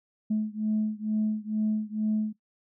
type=beating tone pair; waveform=sine; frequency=214.1 / 216.3 Hz; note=A3 / A3; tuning=-47 / -29 cents; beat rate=2.2 Hz; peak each=-27 / -28 dBFS; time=0.3-2.33 s; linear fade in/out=10 ms; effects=noise-tail reverb RT60 0.1 s tail -17 dB re dry + tanh soft clip ceiling -19 dBFS